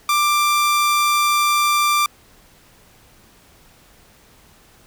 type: tone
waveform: sawtooth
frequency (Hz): 1182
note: D6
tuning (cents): +11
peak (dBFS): -11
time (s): 0.09-2.06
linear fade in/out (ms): 2
effects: pink hiss -51 dBFS RMS until 4.86 s